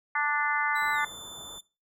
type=harmonic tone; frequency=293.7 Hz; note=D4; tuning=in tune; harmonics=3 / 4 / 5 / 6 / 7; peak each=-31 / -31 / -31 / -31 / -31 dBFS; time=0.15-1.05 s; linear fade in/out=5 ms
type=tone with pitch glide; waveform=sawtooth; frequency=3943 to 3533 Hz; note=B7 to A7; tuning=-4 to +6 cents; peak=-38 dBFS; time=0.75-1.61 s; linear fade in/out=10 ms; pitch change=-190 cents; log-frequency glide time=0.93-1.01 s
type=low-pass noise; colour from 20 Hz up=white; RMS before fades=-50 dBFS; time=0.81-1.59 s; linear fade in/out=10 ms; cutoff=1400 Hz; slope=48 dB/octave
effects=noise-tail reverb RT60 0.3 s tail -20 dB re dry